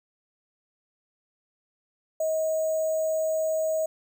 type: tone with sample-and-hold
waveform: sine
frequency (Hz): 633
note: D#5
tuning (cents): +30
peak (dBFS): -23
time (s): 2.2-3.86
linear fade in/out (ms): 5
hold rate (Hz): 7350
effects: none